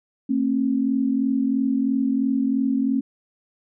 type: tone pair together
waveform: sine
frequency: 227.2 / 270.2 Hz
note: A#3 / C#4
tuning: -44 / -44 cents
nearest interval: minor third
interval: 300 cents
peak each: -23 / -20 dBFS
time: 0.29-3.01 s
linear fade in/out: 10 ms
effects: none